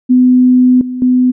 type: tone with level steps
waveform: sine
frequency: 251.9 Hz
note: B3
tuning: 34 cents sharp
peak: -4 / -17 / -6 dBFS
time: 0.09-1.32 s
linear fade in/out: 20 ms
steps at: 0.81 / 1.02 s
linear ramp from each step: 2 ms
effects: none